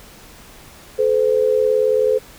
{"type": "tone pair together", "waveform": "sine", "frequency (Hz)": [432.2, 511], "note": ["A4", "C5"], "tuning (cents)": [-31, -41], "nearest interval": "minor third", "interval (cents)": 290, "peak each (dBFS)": -16, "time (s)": [0.98, 2.19], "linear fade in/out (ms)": 20, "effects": ["pink hiss -43 dBFS RMS until 2.38 s"]}